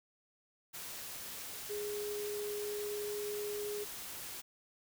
sine tone in noise, 415.3 Hz, G#4, in tune, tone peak -37 dBFS, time 1.69-3.85 s, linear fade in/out 20 ms, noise white, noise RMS -45 dBFS, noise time 0.73-4.42 s, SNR +5 dB, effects none

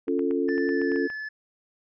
sine chord, Db augmented, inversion none, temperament equal with one note detuned, 277.2 / 349.2 / 442.8 Hz, Db4 / F4 / A4, 0 / 0 / +11 cents, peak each -26 / -27 / -27 dBFS, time 0.07-1.08 s, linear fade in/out 20 ms
clicks, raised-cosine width 0.5 ms, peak -27 dBFS, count 10, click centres 0.082 / 0.193 / 0.31 / 0.489 / 0.58 / 0.691 / 0.816 / 0.918 / 0.96 / 1.101 s
triangle tone with pitch glide, 1760 to 1727.8 Hz, A6 to A6, 0 to -32 cents, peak -30 dBFS, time 0.48-1.29 s, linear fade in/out 10 ms, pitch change -32 cents, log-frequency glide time 0.64-1.04 s
effects resampled to 16000 Hz

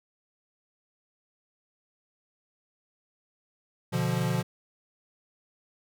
square chord, B diminished, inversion none, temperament equal, 123.47 / 146.83 / 174.61 Hz, B2 / D3 / F3, 0 / 0 / 0 cents, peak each -30 / -32 / -30 dBFS, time 3.92-4.43 s, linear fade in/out 20 ms, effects none

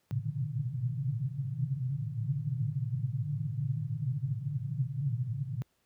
white band-pass noise, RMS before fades -33 dBFS, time 0.11-5.62 s, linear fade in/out 0 ms, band 110 to 150 Hz, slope 96 dB/octave, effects pink hiss -74 dBFS RMS until 5.85 s + high-pass 60 Hz 12 dB/octave

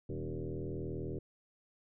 sine tone with frequency modulation, 139.9 Hz, C#3, 16 cents sharp, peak -36 dBFS, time 0.09-1.19 s, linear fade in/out 5 ms, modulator 79.7 Hz, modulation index 4.1, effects none

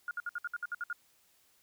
sine tone bursts, 1423 Hz, F6, 32 cents sharp, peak -33 dBFS, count 10, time 0.08-0.929 s, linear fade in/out 2 ms, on 30 ms, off 61 ms, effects white hiss -68 dBFS RMS until 1.62 s

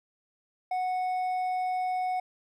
triangle tone with hard clipping, 737 Hz, F#5, 7 cents flat, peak -28 dBFS, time 0.71-2.2 s, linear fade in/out 5 ms, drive 7 dB, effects none

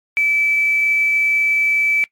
sine tone with quantisation, 2311 Hz, D7, 28 cents flat, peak -13 dBFS, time 0.17-2.04 s, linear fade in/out 0 ms, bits 6, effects noise-tail reverb RT60 0.1 s tail -21 dB re dry + MP3 64 kbps

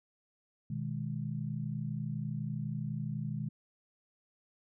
sine chord, G# minor, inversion first, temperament equal, 123.47 / 155.56 / 207.7 Hz, B2 / D#3 / G#3, 0 / 0 / 0 cents, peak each -38 / -37 / -40 dBFS, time 0.7-3.49 s, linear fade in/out 5 ms, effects none

